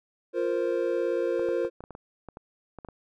triangle chord, F suspended fourth, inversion none, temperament just, 349.2 / 465.6 / 523.8 Hz, F4 / Bb4 / C5, 0 / -2 / +2 cents, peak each -27 dBFS, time 0.33-1.7 s, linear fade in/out 50 ms
clicks, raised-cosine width 1 ms, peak -27 dBFS, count 12, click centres 1.395 / 1.488 / 1.649 / 1.806 / 1.839 / 1.907 / 1.951 / 2.287 / 2.371 / 2.787 / 2.848 / 2.887 s
effects none

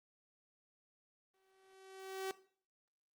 sawtooth tone with exponential growth, 382.4 Hz, G4, 43 cents flat, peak -33 dBFS, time 1.34-2.31 s, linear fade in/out 1 ms, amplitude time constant 210 ms, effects noise-tail reverb RT60 0.5 s tail -18 dB re dry + Opus 32 kbps

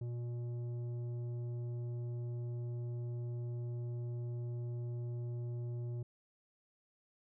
sine tone with tanh clipping, 120 Hz, B2, 49 cents flat, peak -39 dBFS, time 0.01-6.03 s, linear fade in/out 5 ms, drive 9 dB, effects none

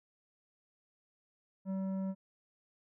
sine tone with tanh clipping, 191.4 Hz, G3, 41 cents flat, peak -35 dBFS, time 1.65-2.15 s, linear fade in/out 50 ms, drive 10 dB, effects none

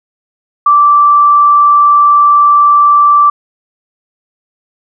sine tone, 1168 Hz, D6, 10 cents flat, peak -3 dBFS, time 0.66-3.3 s, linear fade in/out 5 ms, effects none

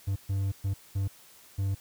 triangle tone bursts at uneven times, 97.8 Hz, G2, 4 cents flat, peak -24 dBFS, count 5, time 0.07-0.16 / 0.29-0.52 / 0.64-0.74 / 0.95-1.08 / 1.58-1.75 s, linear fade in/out 10 ms, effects white hiss -55 dBFS RMS until 1.8 s

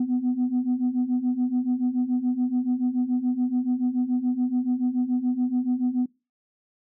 sine beating tone pair, 245.2 / 252.2 Hz, B3 / B3, -12 / +36 cents, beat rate 7 Hz, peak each -25 / -22 dBFS, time 0-6.06 s, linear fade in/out 5 ms, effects noise-tail reverb RT60 0.3 s tail -23 dB re dry + tanh soft clip ceiling -17 dBFS

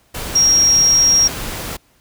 sine tone in noise, 5610 Hz, F8, 7 cents sharp, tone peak -9 dBFS, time 0.35-1.28 s, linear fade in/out 10 ms, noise pink, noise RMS -26 dBFS, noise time 0.14-1.77 s, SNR +14 dB, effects pink hiss -56 dBFS RMS until 2 s

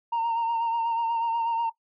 sine tone with vibrato, 922 Hz, A#5, 19 cents flat, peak -21 dBFS, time 0.12-1.7 s, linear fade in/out 10 ms, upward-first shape sine, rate 8.2 Hz, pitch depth 32 cents each way, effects noise-tail reverb RT60 0.1 s tail -18 dB re dry + tanh soft clip ceiling -22 dBFS

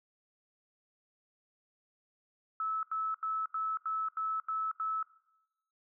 sine tone bursts, 1303 Hz, E6, 20 cents flat, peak -31 dBFS, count 8, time 2.6-5.028 s, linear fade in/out 2 ms, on 230 ms, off 84 ms, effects noise-tail reverb RT60 0.9 s tail -19 dB re dry

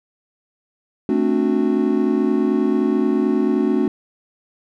triangle chord, D dominant seventh, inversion second, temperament just, 220.2 / 264.3 / 293.7 / 367.1 Hz, A3 / C4 / D4 / F#4, +2 / +18 / 0 / -14 cents, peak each -19 dBFS, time 1.09-3.88 s, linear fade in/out 2 ms, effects none

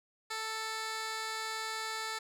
15% pulse tone with band-pass filter, 441.1 Hz, A4, 4 cents sharp, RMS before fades -38 dBFS, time 0.3-2.19 s, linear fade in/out 10 ms, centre 3900 Hz, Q 0.57, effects none

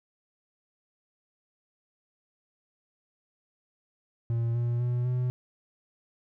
triangle tone with pitch steps, 116.54 / 119.33 / 122.19 / 125.12 Hz, A#2 / A#2 / B2 / B2, 0 / +41 / -18 / +23 cents, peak -23 dBFS, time 4.3-5.3 s, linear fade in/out 0 ms, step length 250 ms, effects none

